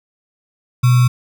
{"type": "tone with sample-and-hold", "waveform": "sine", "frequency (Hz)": 124, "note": "B2", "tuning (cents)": 7, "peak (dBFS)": -8, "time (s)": [0.83, 1.08], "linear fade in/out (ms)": 10, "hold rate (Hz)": 1225, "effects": []}